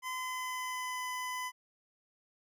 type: tone with pitch glide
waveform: 25% pulse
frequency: 1022 to 1006.2 Hz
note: C6 to B5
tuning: -41 to +32 cents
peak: -32 dBFS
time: 0.02-1.52 s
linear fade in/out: 50 ms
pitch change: -27 cents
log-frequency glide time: 0.14-1.04 s
effects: none